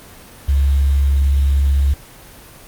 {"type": "tone with quantisation", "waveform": "sine", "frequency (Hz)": 69.3, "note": "C#2", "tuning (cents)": 0, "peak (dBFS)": -11, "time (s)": [0.48, 1.94], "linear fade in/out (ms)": 10, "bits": 6, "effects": ["pink hiss -40 dBFS RMS until 2.67 s", "Opus 24 kbps"]}